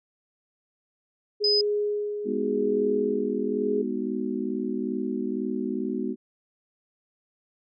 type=tone with tremolo; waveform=sine; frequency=415.3 Hz; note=G#4; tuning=in tune; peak=-22 dBFS; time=1.4-3.83 s; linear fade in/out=20 ms; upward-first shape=sine; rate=0.88 Hz; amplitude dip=55%
type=tone; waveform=sine; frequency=5020 Hz; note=D#8; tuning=15 cents sharp; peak=-20 dBFS; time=1.44-1.61 s; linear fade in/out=2 ms
type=chord; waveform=sine; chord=G# minor seventh; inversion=none; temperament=just; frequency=207.7 / 249.2 / 311.5 / 373.8 Hz; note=G#3 / B3 / D#4 / F#4; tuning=0 / +16 / +2 / +18 cents; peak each=-32 / -30 / -33 / -32 dBFS; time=2.24-6.16 s; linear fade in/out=50 ms
effects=none